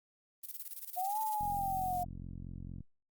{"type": "noise with tremolo", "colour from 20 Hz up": "violet", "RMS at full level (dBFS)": -42, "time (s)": [0.43, 1.36], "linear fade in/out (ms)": 10, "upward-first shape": "square", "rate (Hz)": 18, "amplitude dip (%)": 75}
{"type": "noise", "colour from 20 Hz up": "violet", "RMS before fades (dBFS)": -48, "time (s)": [0.94, 2.03], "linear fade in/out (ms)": 0}
{"type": "linear two-way sweep", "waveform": "sine", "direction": "up then down", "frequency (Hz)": [705, 880, 705], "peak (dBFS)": -32, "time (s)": [0.96, 2.05], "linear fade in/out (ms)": 20, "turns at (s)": 1.2}
{"type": "click train", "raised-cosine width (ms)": 5, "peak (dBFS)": -33, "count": 63, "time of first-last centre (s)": [1.41, 2.806], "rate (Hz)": 44.4}
{"effects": ["Opus 32 kbps"]}